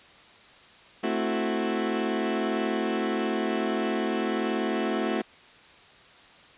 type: chord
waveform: 30% pulse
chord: F# half-diminished seventh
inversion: first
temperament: equal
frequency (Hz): 220 / 261.6 / 329.6 / 370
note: A3 / C4 / E4 / F#4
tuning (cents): 0 / 0 / 0 / 0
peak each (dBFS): -27 / -30 / -29 / -28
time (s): 1.03-5.22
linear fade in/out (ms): 10
effects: white hiss -52 dBFS RMS until 6.57 s + resampled to 8000 Hz